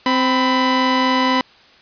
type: tone pair together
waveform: sawtooth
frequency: 260 / 995.9 Hz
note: C4 / B5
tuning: -11 / +14 cents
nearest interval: octave + major seventh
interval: 2325 cents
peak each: -13 dBFS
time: 0.06-1.41 s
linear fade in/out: 2 ms
effects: white hiss -48 dBFS RMS until 1.81 s + resampled to 11025 Hz